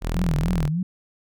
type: tone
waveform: sawtooth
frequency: 41.2 Hz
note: E1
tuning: in tune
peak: -19 dBFS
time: 0.01-0.7 s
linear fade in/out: 50 ms
type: tone with vibrato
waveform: sine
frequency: 163.7 Hz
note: E3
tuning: 12 cents flat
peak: -21 dBFS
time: 0.15-0.83 s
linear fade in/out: 5 ms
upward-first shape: triangle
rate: 3.4 Hz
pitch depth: 230 cents each way
effects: none